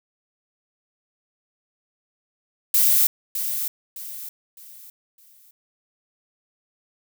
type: noise with echo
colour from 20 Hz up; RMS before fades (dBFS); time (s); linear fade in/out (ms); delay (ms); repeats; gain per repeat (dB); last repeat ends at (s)
violet; -17; 2.74-3.07; 2; 610; 4; -9; 5.51
effects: none